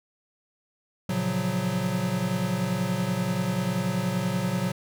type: chord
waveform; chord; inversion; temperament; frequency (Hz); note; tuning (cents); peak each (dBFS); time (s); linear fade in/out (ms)
square; Gb major seventh; first; equal; 116.54 / 138.59 / 174.61 / 185; Bb2 / Db3 / F3 / Gb3; 0 / 0 / 0 / 0; -33 / -33 / -33 / -28; 1.09-4.72; 5
effects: none